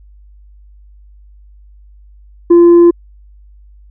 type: tone with tanh clipping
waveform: sine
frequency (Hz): 344.1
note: F4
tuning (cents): -26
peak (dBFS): -3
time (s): 2.5-2.91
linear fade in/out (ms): 10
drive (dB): 2
effects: added 50 Hz sine -38 dBFS peak until 3.9 s